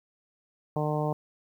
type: harmonic tone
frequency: 151.1 Hz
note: D3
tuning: 50 cents sharp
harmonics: 1 / 2 / 3 / 4 / 5 / 6 / 7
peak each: -29 / -35 / -33 / -33 / -35 / -37 / -40 dBFS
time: 0.76-1.13 s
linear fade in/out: 2 ms
effects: 10-bit